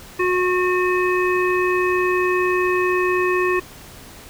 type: harmonic tone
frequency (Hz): 363.6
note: F#4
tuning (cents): -30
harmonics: 1 / 3 / 5 / 7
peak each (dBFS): -18 / -23 / -25 / -26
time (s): 0.19-3.6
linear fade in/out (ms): 10
effects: pink hiss -41 dBFS RMS until 4.29 s